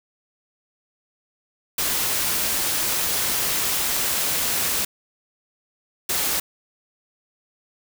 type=noise bursts at uneven times; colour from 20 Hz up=white; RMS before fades=-23 dBFS; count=2; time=1.78-4.85 / 6.09-6.4 s; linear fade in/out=5 ms; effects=none